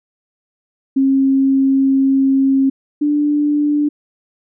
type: tone pair in turn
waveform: sine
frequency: 269.7 / 294.4 Hz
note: C#4 / D4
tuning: -47 / +4 cents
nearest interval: major second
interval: 151 cents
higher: second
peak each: -10 / -12 dBFS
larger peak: first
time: 0.96-2.7 / 3.01-3.89 s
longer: first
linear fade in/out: 10 ms
effects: none